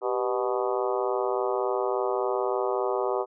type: harmonic tone with a mistuned harmonic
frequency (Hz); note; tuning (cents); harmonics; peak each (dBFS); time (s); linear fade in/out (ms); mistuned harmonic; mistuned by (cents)
123.47; B2; 0; 3 / 4 / 5 / 6 / 7 / 8 / 9 / 10; -28 / -30 / -32 / -34 / -35 / -36 / -37 / -38; 0.01-3.26; 50; 3; +84
effects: none